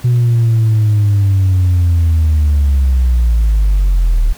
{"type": "linear sweep", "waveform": "sine", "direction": "down", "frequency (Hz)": [123.47, 36.71], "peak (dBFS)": -6, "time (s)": [0.04, 4.33], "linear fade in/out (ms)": 10, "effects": ["tanh soft clip ceiling -6 dBFS", "pink hiss -38 dBFS RMS until 4.37 s"]}